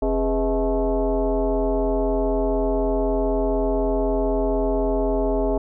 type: tone with frequency modulation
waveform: sine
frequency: 185 Hz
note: F#3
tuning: in tune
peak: -18 dBFS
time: 0.02-5.58 s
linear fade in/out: 5 ms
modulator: 227 Hz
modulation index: 2.4
effects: none